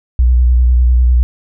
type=tone with vibrato; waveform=sine; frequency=61.4 Hz; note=B1; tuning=9 cents flat; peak=-6 dBFS; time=0.19-1.23 s; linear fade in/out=0 ms; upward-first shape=square; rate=10 Hz; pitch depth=30 cents each way; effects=none